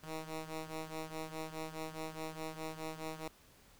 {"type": "ring-modulated tone", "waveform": "10% pulse", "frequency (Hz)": 158.4, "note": "D#3", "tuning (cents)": 31, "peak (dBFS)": -30, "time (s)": [0.03, 3.28], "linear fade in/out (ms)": 5, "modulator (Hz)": 156, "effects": ["pink hiss -63 dBFS RMS until 3.79 s"]}